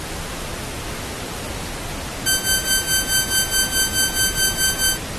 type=tone with tremolo; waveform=5% pulse; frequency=1547 Hz; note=G6; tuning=23 cents flat; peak=-5 dBFS; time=2.26-4.98 s; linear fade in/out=5 ms; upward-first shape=sine; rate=4.7 Hz; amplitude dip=80%; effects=pink hiss -30 dBFS RMS until 5.18 s + AAC 32 kbps